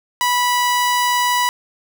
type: tone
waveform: sawtooth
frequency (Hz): 982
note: B5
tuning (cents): -10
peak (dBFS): -11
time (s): 0.21-1.49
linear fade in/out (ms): 0
effects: 8-bit